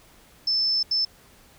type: tone bursts at uneven times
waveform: sine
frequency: 5274 Hz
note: E8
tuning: in tune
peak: -20 dBFS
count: 2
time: 0.47-0.83 / 0.91-1.05 s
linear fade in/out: 5 ms
effects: pink hiss -54 dBFS RMS until 1.58 s